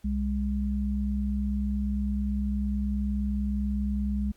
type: tone pair together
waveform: sine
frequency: 64.63 / 204.9 Hz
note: C2 / G#3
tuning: -21 / -23 cents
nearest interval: octave + minor sixth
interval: 1998 cents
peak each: -28 dBFS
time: 0.04-4.32 s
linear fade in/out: 10 ms
effects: pink hiss -65 dBFS RMS until 4.36 s + AAC 64 kbps